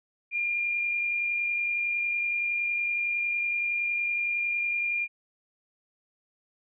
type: tone with amplitude modulation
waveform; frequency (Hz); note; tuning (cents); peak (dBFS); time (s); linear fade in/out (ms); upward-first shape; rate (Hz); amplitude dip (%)
sine; 2405; D7; +41; -24; 0.31-5.08; 50; sine; 50.8; 30
effects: none